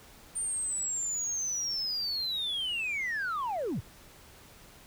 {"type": "linear sweep", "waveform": "sine", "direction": "down", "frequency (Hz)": [9000, 67], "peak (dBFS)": -28, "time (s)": [0.35, 3.81], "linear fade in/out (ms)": 20, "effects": ["tanh soft clip ceiling -28 dBFS", "pink hiss -54 dBFS RMS until 4.86 s"]}